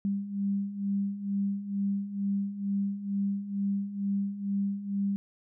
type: beating tone pair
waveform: sine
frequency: 197.6 / 199.8 Hz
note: G3 / G3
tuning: +14 / +33 cents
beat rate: 2.2 Hz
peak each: -34 / -29 dBFS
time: 0.05-5.16 s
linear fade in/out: 0 ms
effects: none